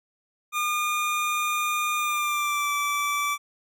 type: tone with pitch glide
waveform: 25% pulse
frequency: 1213 to 1160.2 Hz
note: D#6 to D6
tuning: -44 to -21 cents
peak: -20 dBFS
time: 0.52-3.38 s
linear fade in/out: 50 ms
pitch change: -77 cents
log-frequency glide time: 1.96-2.73 s
effects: none